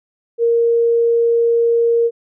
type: tone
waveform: sine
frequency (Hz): 466.2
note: A#4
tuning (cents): 0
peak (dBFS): -11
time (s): 0.38-2.11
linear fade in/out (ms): 50
effects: none